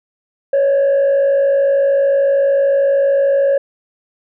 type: tone with frequency modulation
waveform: sine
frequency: 554.4 Hz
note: C#5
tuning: in tune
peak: -8 dBFS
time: 0.53-3.58 s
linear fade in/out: 5 ms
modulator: 53.3 Hz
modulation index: 0.37
effects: tanh soft clip ceiling -9 dBFS